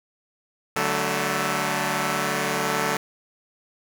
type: chord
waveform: 5% pulse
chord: D major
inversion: none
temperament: equal with one note detuned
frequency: 146.83 / 188.56 / 220 Hz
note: D3 / F#3 / A3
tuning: 0 / +33 / 0 cents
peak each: -16 dBFS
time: 0.76-2.97 s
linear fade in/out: 2 ms
effects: none